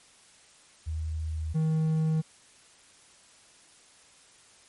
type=tone pair in turn; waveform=sine / triangle; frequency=79.1 / 158.2 Hz; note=D#2 / D#3; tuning=+29 / +29 cents; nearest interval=octave; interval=1200 cents; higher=second; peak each=-29 / -21 dBFS; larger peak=second; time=0.86-1.54 / 1.54-2.22 s; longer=neither; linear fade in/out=20 ms; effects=white hiss -57 dBFS RMS until 4.68 s + MP3 48 kbps